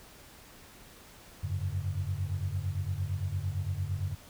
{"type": "tone cluster", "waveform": "sine", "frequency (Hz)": [89.7, 98.5, 142.3], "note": ["F2", "G2", "C#3"], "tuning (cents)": [47, 9, 46], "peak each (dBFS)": [-34, -33, -38], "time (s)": [1.43, 4.15], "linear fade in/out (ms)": 10, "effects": ["pink hiss -53 dBFS RMS until 4.29 s"]}